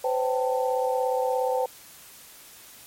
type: tone cluster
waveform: sine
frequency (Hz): 509 / 546 / 778 / 888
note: C5 / C#5 / G5 / A5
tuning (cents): -48 / -26 / -13 / +16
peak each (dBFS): -24 / -33 / -29 / -30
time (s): 0.04-1.66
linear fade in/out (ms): 5
effects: white hiss -48 dBFS RMS until 2.86 s + MP3 64 kbps